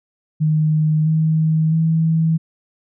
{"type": "tone with pitch steps", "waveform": "sine", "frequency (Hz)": [154.9, 158.25, 161.66], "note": ["D#3", "D#3", "E3"], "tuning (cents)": [-7, 30, -33], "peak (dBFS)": -13, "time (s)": [0.4, 2.38], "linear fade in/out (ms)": 20, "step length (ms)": 660, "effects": []}